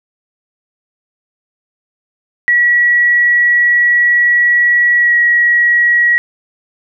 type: tone with pitch glide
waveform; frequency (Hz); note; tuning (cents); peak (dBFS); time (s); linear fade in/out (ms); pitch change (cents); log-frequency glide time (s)
sine; 1929 to 1912.4; B6 to A#6; -41 to +44; -7; 2.48-6.18; 0; -15; 4.97-5.14
effects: none